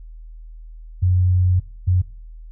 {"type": "tone bursts at uneven times", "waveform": "sine", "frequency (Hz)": 91, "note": "F#2", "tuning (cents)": -28, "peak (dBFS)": -13, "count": 2, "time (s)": [[1.02, 1.6], [1.87, 2.02]], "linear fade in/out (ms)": 10, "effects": ["noise-tail reverb RT60 0.5 s tail -20 dB re dry", "added 40 Hz sine -35 dBFS peak until 2.51 s"]}